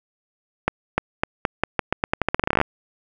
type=accelerating click train; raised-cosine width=0.5 ms; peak=-3 dBFS; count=22; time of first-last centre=0.68-2.614 s; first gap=300 ms; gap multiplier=0.85; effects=none